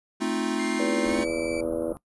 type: chord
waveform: square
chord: F dominant seventh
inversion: first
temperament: equal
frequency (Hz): 220 / 261.6 / 311.1 / 349.2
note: A3 / C4 / Eb4 / F4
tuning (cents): 0 / 0 / 0 / 0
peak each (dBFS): -31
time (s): 0.2-1.25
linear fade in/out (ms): 20
type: tone with pitch glide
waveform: 40% pulse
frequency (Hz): 2111 to 2315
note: C7 to D7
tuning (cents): +15 to -25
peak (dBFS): -34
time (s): 0.59-1.61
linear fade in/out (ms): 5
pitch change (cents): +160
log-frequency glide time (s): 1.04-1.29
type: harmonic tone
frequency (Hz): 82.41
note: E2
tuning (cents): 0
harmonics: 3 / 4 / 5 / 6 / 7 / 8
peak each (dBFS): -37 / -30 / -38 / -30 / -30 / -42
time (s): 0.79-1.93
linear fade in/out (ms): 5
type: band-stop noise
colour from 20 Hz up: pink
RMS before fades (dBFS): -41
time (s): 1.05-1.97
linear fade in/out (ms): 0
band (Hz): 1400 to 9800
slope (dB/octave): 96
effects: noise-tail reverb RT60 0.1 s tail -19 dB re dry + resampled to 24000 Hz